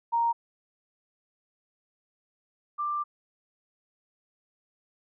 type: tone pair in turn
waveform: sine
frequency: 932.3 / 1183.1 Hz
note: A#5 / D6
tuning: 0 / +12 cents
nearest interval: major third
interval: 412 cents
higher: second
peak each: -22 / -27 dBFS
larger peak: first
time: 0.12-0.33 / 2.78-3.04 s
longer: second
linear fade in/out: 20 ms
effects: none